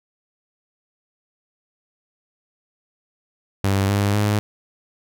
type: tone with pitch steps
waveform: sawtooth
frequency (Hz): 98 / 101.1 / 104.31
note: G2 / G#2 / G#2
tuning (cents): 0 / -46 / +8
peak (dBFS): -13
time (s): 3.64-4.39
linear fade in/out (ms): 0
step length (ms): 250
effects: none